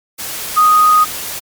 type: tone in noise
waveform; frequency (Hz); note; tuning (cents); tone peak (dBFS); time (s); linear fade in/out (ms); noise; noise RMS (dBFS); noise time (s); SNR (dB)
sine; 1244.5; D#6; 0; -6; 0.56-1.05; 20; white; -24; 0.18-1.4; +15
effects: MP3 96 kbps